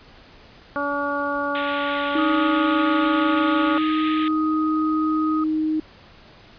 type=harmonic tone; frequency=285.7 Hz; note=D4; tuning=48 cents flat; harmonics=1 / 2 / 3 / 4 / 5; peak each=-29 / -27 / -31 / -27 / -28 dBFS; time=0.76-3.78 s; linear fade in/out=0 ms
type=band-pass noise; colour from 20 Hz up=white; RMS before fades=-33 dBFS; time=1.55-4.28 s; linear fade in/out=0 ms; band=1600 to 3700 Hz; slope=96 dB/octave
type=tone; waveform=sine; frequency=311.9 Hz; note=D#4; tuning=4 cents sharp; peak=-19 dBFS; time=2.15-5.8 s; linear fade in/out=5 ms
type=tone with pitch glide; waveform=sine; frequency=1244.5 to 1252.4 Hz; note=D#6 to D#6; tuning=0 to +11 cents; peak=-25 dBFS; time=2.18-5.44 s; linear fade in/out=5 ms; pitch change=+11 cents; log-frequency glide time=2.85-5.11 s
effects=pink hiss -48 dBFS RMS until 6.58 s + resampled to 11025 Hz